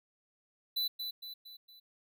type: tone with echo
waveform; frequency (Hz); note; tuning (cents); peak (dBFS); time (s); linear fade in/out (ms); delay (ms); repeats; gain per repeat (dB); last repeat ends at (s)
square; 3990; B7; +17; -31; 0.76-0.88; 10; 230; 4; -6; 1.8
effects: none